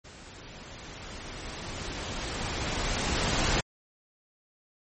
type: noise with level ramp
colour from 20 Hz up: pink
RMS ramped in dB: -48 to -25 dBFS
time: 0.04-3.61 s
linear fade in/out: 10 ms
effects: MP3 32 kbps